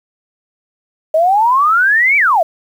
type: exponential two-way sweep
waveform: sine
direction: up then down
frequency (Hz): 616 to 2349 to 616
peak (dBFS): -8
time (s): 1.14-2.43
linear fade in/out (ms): 5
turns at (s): 2.17
effects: 7-bit